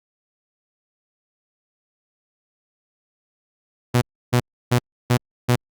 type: tone bursts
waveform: sawtooth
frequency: 122.4 Hz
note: B2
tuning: 15 cents flat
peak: -10 dBFS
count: 5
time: 3.94-5.56 s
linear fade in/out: 10 ms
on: 76 ms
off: 310 ms
effects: Opus 48 kbps